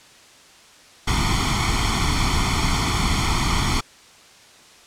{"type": "noise with comb filter", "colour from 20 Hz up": "pink", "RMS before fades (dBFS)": -20, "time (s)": [1.07, 3.81], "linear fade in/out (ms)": 10, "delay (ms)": 0.91, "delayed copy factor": 0.9, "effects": ["white hiss -48 dBFS RMS until 4.86 s", "low-pass 7000 Hz 12 dB/octave"]}